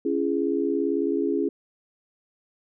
sine chord, C# minor, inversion none, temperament equal with one note detuned, 277.2 / 336.9 / 415.3 Hz, C#4 / E4 / G#4, 0 / +38 / 0 cents, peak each -26 dBFS, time 0.05-1.49 s, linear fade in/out 5 ms, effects none

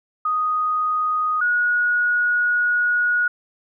sine tone pair in turn, 1244.5 / 1452.5 Hz, D#6 / F#6, 0 / -32 cents, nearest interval minor third, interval 268 cents, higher second, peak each -18 / -16 dBFS, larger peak second, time 0.25-1.41 / 1.41-3.28 s, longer second, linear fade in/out 5 ms, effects none

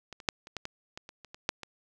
clicks, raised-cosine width 0.2 ms, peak -25 / -29 / -8 / -29 / -18 / -19 / -23 / -28 / -30 / -27 / -9 / -23 dBFS, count 12, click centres 0.127 / 0.202 / 0.288 / 0.471 / 0.567 / 0.654 / 0.975 / 1.091 / 1.247 / 1.345 / 1.491 / 1.633 s, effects none

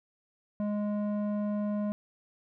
square tone with low-pass filter, 207.7 Hz, G#3, in tune, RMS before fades -31 dBFS, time 0.6-1.92 s, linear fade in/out 0 ms, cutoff 730 Hz, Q 1.1, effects none

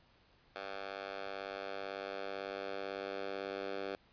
10% pulse tone with high-pass filter sweep, 98 Hz, G2, in tune, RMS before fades -42 dBFS, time 0.56-3.95 s, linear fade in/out 0 ms, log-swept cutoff 720 to 420 Hz, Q 1.3, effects pink hiss -67 dBFS RMS until 4.12 s + resampled to 11025 Hz

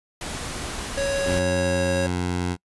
pink noise, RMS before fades -31 dBFS, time 0.21-1.39 s, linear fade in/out 2 ms
square tone with pitch glide, 554.4 to 547.1 Hz, C#5 to C#5, 0 to -23 cents, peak -23 dBFS, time 0.97-2.07 s, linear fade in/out 10 ms, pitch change -23 cents, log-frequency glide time 1.21-1.88 s
15% pulse tone, 89.2 Hz, F2, 37 cents sharp, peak -17 dBFS, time 1.24-2.57 s, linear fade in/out 50 ms
effects noise-tail reverb RT60 0.1 s tail -26 dB re dry + resampled to 24000 Hz

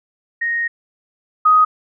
sine tone pair in turn, 1864.7 / 1252.1 Hz, A#6 / D#6, 0 / +11 cents, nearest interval perfect fifth, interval 689 cents, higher first, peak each -17 / -8 dBFS, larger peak second, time 0.41-0.68 / 1.45-1.65 s, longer first, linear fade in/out 10 ms, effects none

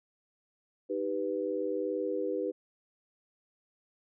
sine chord, Eb augmented, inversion none, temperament equal, 311.1 / 392 / 493.9 Hz, Eb4 / G4 / B4, 0 / 0 / 0 cents, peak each -36 / -34 / -33 dBFS, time 0.89-2.52 s, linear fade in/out 20 ms, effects none

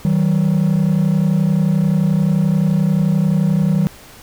triangle tone pair together, 157.8 / 189.25 Hz, D#3 / F#3, +25 / +39 cents, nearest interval minor third, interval 314 cents, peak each -12 dBFS, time 0.05-3.87 s, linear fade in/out 0 ms, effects tanh soft clip ceiling -7 dBFS + pink hiss -41 dBFS RMS until 4.22 s

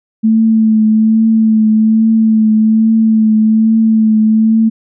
sine tone with vibrato, 220 Hz, A3, in tune, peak -6 dBFS, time 0.23-4.7 s, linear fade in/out 20 ms, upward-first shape triangle, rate 1.2 Hz, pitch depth 29 cents each way, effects none

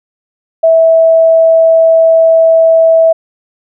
sine tone, 653 Hz, E5, 17 cents flat, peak -3 dBFS, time 0.63-3.13 s, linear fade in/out 10 ms, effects none

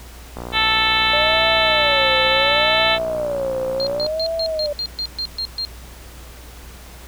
click train, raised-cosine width 1 ms, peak -16 dBFS, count 223, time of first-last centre 0.37-4.064 s, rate 60.1 Hz
harmonic tone, 440 Hz, A4, in tune, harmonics 2 / 3 / 4 / 5 / 6 / 7 / 8 / 9, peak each -23 / -23 / -23 / -23 / -23 / -23 / -23 / -23 dBFS, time 0.52-2.99 s, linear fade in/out 50 ms
sine tone with vibrato, 587.3 Hz, D5, in tune, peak -20 dBFS, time 1.13-4.73 s, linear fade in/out 5 ms, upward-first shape sine, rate 0.7 Hz, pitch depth 200 cents each way
sine tone bursts, 4200 Hz, C8, 6 cents sharp, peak -21 dBFS, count 10, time 3.8-5.65 s, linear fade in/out 0 ms, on 68 ms, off 130 ms
effects added 60 Hz sine -38 dBFS peak until 7.07 s + pink hiss -42 dBFS RMS until 7.07 s

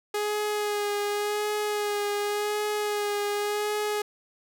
sawtooth tone with vibrato, 415.3 Hz, G#4, in tune, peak -22 dBFS, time 0.14-4.02 s, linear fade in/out 5 ms, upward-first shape sine, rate 0.89 Hz, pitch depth 21 cents each way, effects none

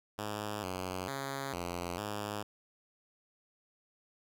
5% pulse tone with pitch steps, 104.7 / 92.5 / 137.1 / 87.6 / 103.8 Hz, G#2 / F#2 / C#3 / F2 / G#2, +15 / 0 / -19 / +6 / 0 cents, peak -25 dBFS, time 0.18-2.43 s, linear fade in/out 10 ms, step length 450 ms, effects none

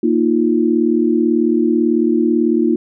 sine chord, Bb suspended fourth, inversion none, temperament equal, 233.1 / 311.1 / 349.2 Hz, Bb3 / Eb4 / F4, 0 / 0 / 0 cents, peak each -16 dBFS, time 0.03-2.76 s, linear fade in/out 5 ms, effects none

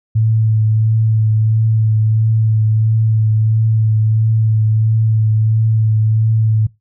sine tone with vibrato, 110 Hz, A2, in tune, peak -10 dBFS, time 0.15-6.67 s, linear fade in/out 10 ms, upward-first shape triangle, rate 1.5 Hz, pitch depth 21 cents each way, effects noise-tail reverb RT60 0.2 s tail -20 dB re dry

